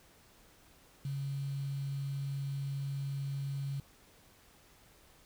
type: tone with quantisation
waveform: sine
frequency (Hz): 138.59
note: C#3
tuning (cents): 0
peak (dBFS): -34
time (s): 1.05-3.8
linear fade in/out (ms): 2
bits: 9
effects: pink hiss -62 dBFS RMS until 5.25 s